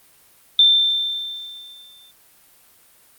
sine tone with exponential decay, 3567 Hz, A7, 23 cents sharp, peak -8 dBFS, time 0.59-2.11 s, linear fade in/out 2 ms, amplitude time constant 330 ms, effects white hiss -53 dBFS RMS until 3.18 s + Opus 32 kbps

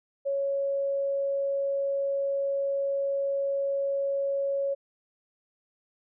sine tone, 554.4 Hz, C#5, in tune, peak -25 dBFS, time 0.25-4.75 s, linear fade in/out 20 ms, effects none

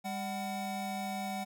square tone pair together, 200 / 750.8 Hz, G3 / F#5, +35 / +25 cents, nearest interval octave + major seventh, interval 2290 cents, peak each -39 / -38 dBFS, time 0.04-1.45 s, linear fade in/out 20 ms, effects none

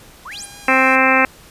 sine exponential sweep, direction up, 908 to 11370 Hz, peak -29 dBFS, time 0.25-0.46 s, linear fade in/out 10 ms
5% pulse tone with vibrato, 809 Hz, G#5, 46 cents flat, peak -25 dBFS, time 0.31-0.96 s, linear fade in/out 10 ms, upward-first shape sine, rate 4.6 Hz, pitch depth 12 cents each way
harmonic tone, 262.4 Hz, C4, 5 cents sharp, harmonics 1 / 2 / 3 / 4 / 5 / 6 / 7 / 8 / 9 / 10, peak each -20 / -20 / -20 / -20 / -20 / -20 / -20 / -20 / -20 / -20 dBFS, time 0.68-1.25 s, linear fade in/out 2 ms
effects pink hiss -44 dBFS RMS until 1.5 s + resampled to 32000 Hz

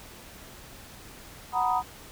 sine chord, B major seventh, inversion second, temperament equal, 740 / 932.3 / 987.8 / 1244.5 Hz, F#5 / A#5 / B5 / D#6, 0 / 0 / 0 / 0 cents, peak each -27 / -29 / -28 / -30 dBFS, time 1.52-1.83 s, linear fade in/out 50 ms, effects pink hiss -47 dBFS RMS until 2.11 s

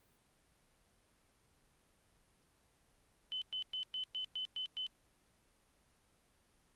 sine tone bursts, 3033 Hz, F#7, 42 cents sharp, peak -37 dBFS, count 8, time 3.32-4.866 s, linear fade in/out 0 ms, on 97 ms, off 110 ms, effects pink hiss -72 dBFS RMS until 6.75 s + Opus 32 kbps

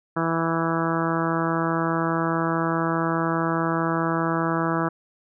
harmonic tone, 164.81 Hz, E3, in tune, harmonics 1 / 2 / 3 / 4 / 5 / 6 / 7 / 8 / 9 / 10, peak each -27 / -26 / -32 / -31 / -34 / -31 / -31 / -30 / -35 / -36 dBFS, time 0.16-4.89 s, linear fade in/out 10 ms, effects none

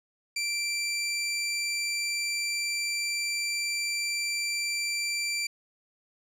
20% pulse tone, 2349 Hz, D7, in tune, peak -23 dBFS, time 0.36-5.47 s, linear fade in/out 5 ms, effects resampled to 32000 Hz

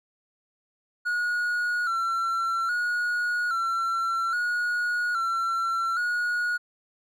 triangle tone with vibrato, 1400 Hz, F6, 4 cents sharp, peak -22 dBFS, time 1.05-6.58 s, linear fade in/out 20 ms, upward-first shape square, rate 0.61 Hz, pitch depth 59 cents each way, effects none

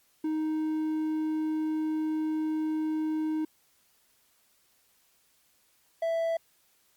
triangle tone pair in turn, 312 / 661.1 Hz, D#4 / E5, +5 / +5 cents, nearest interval octave + minor second, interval 1300 cents, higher second, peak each -25 / -24 dBFS, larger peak second, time 0.24-3.45 / 6.02-6.37 s, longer first, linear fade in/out 5 ms, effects white hiss -67 dBFS RMS until 6.96 s + Opus 48 kbps

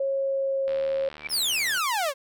sine tone with pitch glide, 545 to 541.2 Hz, C#5 to C#5, -29 to -42 cents, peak -23 dBFS, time 0-1.09 s, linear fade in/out 5 ms, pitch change -13 cents, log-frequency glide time 0.14-0.66 s
click train, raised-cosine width 0.3 ms, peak -25 dBFS, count 84, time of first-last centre 0.68-1.775 s, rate 75.8 Hz
sine tone with exponential growth, 2325 Hz, D7, 18 cents flat, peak -25 dBFS, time 1.18-1.27 s, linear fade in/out 2 ms, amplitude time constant 19 ms
sawtooth exponential sweep, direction down, 5600 to 520 Hz, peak -20 dBFS, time 1.29-2.14 s, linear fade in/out 50 ms
effects none

